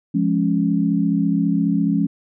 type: chord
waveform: sine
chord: Db major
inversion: first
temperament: just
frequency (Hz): 173.24 / 207.9 / 277.2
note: F3 / Ab3 / Db4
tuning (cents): -14 / +2 / 0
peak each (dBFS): -20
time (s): 0.14-2.07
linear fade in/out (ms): 10
effects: none